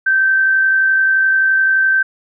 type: tone with amplitude modulation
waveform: sine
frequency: 1554 Hz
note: G6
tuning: 16 cents flat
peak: -9 dBFS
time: 0.06-2.03 s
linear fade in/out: 10 ms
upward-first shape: sine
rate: 51.6 Hz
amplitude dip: 25%
effects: none